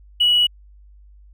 sine tone with hard clipping, 2929 Hz, F#7, 18 cents flat, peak -13 dBFS, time 0.2-0.47 s, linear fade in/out 10 ms, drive 1 dB, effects added 50 Hz sine -44 dBFS peak until 1.33 s

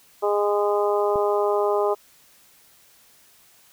harmonic tone, 205.5 Hz, G#3, 18 cents flat, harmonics 2 / 3 / 4 / 5 / 6, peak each -21 / -25 / -27 / -29 / -31 dBFS, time 0.22-1.95 s, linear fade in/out 20 ms
click, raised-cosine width 3 ms, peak -22 dBFS, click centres 1.158 s
effects white hiss -55 dBFS RMS until 3.72 s

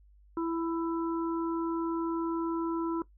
harmonic tone, 331.6 Hz, E4, 10 cents sharp, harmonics 1 / 3 / 4, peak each -29 / -39 / -41 dBFS, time 0.37-3.02 s, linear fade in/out 2 ms, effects noise-tail reverb RT60 0.1 s tail -17 dB re dry + added 50 Hz sine -56 dBFS peak until 3.17 s

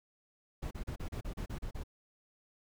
brown noise bursts, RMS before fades -39 dBFS, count 10, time 0.62-1.836 s, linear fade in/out 10 ms, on 91 ms, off 34 ms, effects none

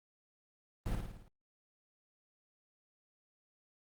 brown noise with echo, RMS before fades -36 dBFS, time 0.86-0.95 s, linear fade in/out 0 ms, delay 55 ms, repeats 6, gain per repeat -4 dB, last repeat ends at 1.28 s, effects Opus 24 kbps

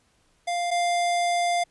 square tone pair in turn, 698.5 / 698.5 Hz, F5 / F5, 0 / 0 cents, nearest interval unison, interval 0 cents, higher neither, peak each -25 / -22 dBFS, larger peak second, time 0.47-0.71 / 0.71-1.64 s, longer second, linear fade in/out 10 ms, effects pink hiss -65 dBFS RMS until 1.7 s + resampled to 24000 Hz

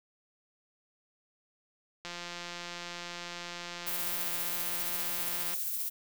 click train, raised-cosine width 0.2 ms, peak -23 dBFS, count 608, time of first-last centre 2.05-5.539 s, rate 174 Hz
violet noise with tremolo, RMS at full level -33 dBFS, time 3.86-5.9 s, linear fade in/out 20 ms, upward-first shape triangle, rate 15 Hz, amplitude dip 30%
effects none

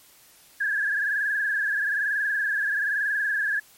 sine tone with frequency modulation, 1661.2 Hz, G#6, in tune, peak -22 dBFS, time 0.6-3.6 s, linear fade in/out 10 ms, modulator 21.1 Hz, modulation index 3.3, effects white hiss -54 dBFS RMS until 3.77 s + MP3 64 kbps

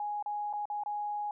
sine tone with dropouts, 830.6 Hz, G#5, in tune, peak -32 dBFS, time 0-1.31 s, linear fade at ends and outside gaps 2 ms, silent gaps 0.226-0.26 / 0.529-0.535 / 0.655-0.7 / 0.836-0.86 s, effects none

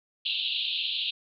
pink band-pass noise, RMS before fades -30 dBFS, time 0.25-1.11 s, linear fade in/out 10 ms, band 2700 to 4100 Hz, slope 96 dB/octave, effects none

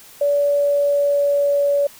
sine tone with pitch glide, 574 to 569.4 Hz, D5 to C#5, -40 to +46 cents, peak -14 dBFS, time 0.21-1.87 s, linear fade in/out 5 ms, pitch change -14 cents, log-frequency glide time 0.42-1.63 s, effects white hiss -44 dBFS RMS until 1.99 s

